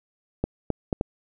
clicks, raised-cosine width 2 ms, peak -10 dBFS, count 4, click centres 0.44 / 0.703 / 0.928 / 1.011 s, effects none

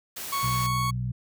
white noise, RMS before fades -36 dBFS, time 0.16-0.67 s, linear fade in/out 10 ms
40% pulse tone, 1108.7 Hz, C#6, in tune, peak -25 dBFS, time 0.32-0.91 s, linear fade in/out 10 ms
harmonic tone, 62 Hz, B1, 7 cents sharp, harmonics 1 / 2 / 3, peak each -37 / -27 / -37 dBFS, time 0.43-1.12 s, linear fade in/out 5 ms
effects none

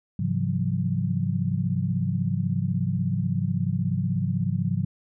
sine tone cluster, 104.2 / 135.8 / 168.3 / 184.6 Hz, G#2 / C#3 / E3 / F#3, +6 / -35 / +36 / -4 cents, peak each -28 dBFS, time 0.19-4.85 s, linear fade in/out 5 ms, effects none

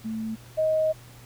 sine tone pair in turn, 221.1 / 627.9 Hz, A3 / D#5, +9 / +16 cents, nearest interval octave + tritone, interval 1807 cents, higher second, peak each -28 / -20 dBFS, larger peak second, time 0.04-0.36 / 0.57-0.93 s, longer second, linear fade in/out 20 ms, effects added 120 Hz sine -47 dBFS peak until 1.25 s + pink hiss -51 dBFS RMS until 1.25 s

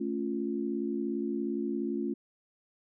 sine chord, A augmented, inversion none, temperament equal, 220 / 277.2 / 349.2 Hz, A3 / C#4 / E#4, 0 / 0 / 0 cents, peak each -34 / -34 / -34 dBFS, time 0-2.14 s, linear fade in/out 10 ms, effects none

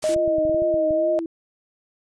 white noise, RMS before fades -32 dBFS, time 0.02-0.15 s, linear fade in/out 10 ms
sine tone, 622.3 Hz, D#5, in tune, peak -18 dBFS, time 0.04-1.19 s, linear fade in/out 0 ms
sine tone with vibrato, 329.6 Hz, E4, in tune, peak -25 dBFS, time 0.09-1.26 s, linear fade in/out 2 ms, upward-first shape triangle, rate 2.2 Hz, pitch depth 93 cents each way
clicks, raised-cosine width 5 ms, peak -24 dBFS, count 9, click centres 0.163 / 0.278 / 0.384 / 0.452 / 0.496 / 0.546 / 0.621 / 0.742 / 0.908 s
effects resampled to 22050 Hz

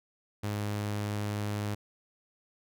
sawtooth tone, 103.83 Hz, G#2, in tune, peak -27 dBFS, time 0.43-1.75 s, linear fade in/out 10 ms, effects none

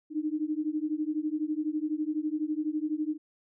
sine beating tone pair, 300.6 / 312.6 Hz, D4 / D#4, +40 / +8 cents, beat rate 12 Hz, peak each -31 dBFS, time 0.1-3.18 s, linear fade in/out 50 ms, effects none

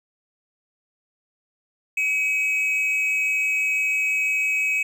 triangle tone pair together, 2273 / 2551 Hz, C#7 / D#7, +43 / +43 cents, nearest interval major second, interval 200 cents, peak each -25 / -19 dBFS, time 1.97-4.83 s, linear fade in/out 5 ms, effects none

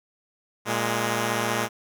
5% pulse tone pair together, 116.57 / 207.7 Hz, A#2 / G#3, 0 / 0 cents, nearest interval minor seventh, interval 1000 cents, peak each -15 dBFS, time 0.65-1.69 s, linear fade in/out 50 ms, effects none

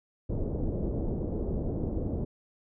pink low-pass noise, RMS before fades -31 dBFS, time 0.29-2.25 s, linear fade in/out 10 ms, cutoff 510 Hz, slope 24 dB/octave, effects none

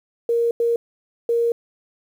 sine tone bursts at uneven times, 468 Hz, A#4, 7 cents sharp, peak -16 dBFS, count 3, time 0.29-0.51 / 0.6-0.76 / 1.29-1.52 s, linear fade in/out 2 ms, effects 8-bit

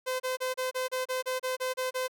sawtooth tone bursts, 513 Hz, C5, 34 cents flat, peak -25 dBFS, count 12, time 0.06-2.081 s, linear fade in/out 20 ms, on 140 ms, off 31 ms, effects none

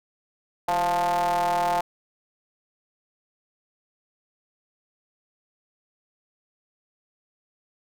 square ring-modulated tone, 89.8 Hz, F2, 49 cents sharp, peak -19 dBFS, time 0.68-1.81 s, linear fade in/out 5 ms, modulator 788 Hz, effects none

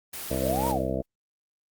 white noise, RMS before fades -36 dBFS, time 0.13-0.72 s, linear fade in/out 5 ms
harmonic tone, 65.41 Hz, C2, in tune, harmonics 1 / 2 / 3 / 4 / 5 / 7 / 8 / 9 / 10, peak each -34 / -34 / -34 / -34 / -34 / -34 / -34 / -34 / -34 dBFS, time 0.3-1.02 s, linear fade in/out 10 ms
sine linear two-way sweep, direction up then down, 469.4 to 968 to 528 Hz, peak -27 dBFS, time 0.4-0.83 s, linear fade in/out 50 ms, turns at 0.68 s
white noise with exponential decay, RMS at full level -37 dBFS, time 0.65-1.06 s, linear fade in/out 5 ms, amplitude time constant 87 ms
effects Opus 24 kbps

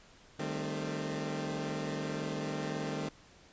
20% pulse chord, A half-diminished seventh, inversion second, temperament equal with one note detuned, 152.71 / 196 / 220 / 261.6 Hz, Eb3 / G3 / A3 / C4, -32 / 0 / 0 / 0 cents, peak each -33 / -37 / -36 / -36 dBFS, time 0.39-3.09 s, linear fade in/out 5 ms, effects pink hiss -59 dBFS RMS until 3.52 s + resampled to 16000 Hz

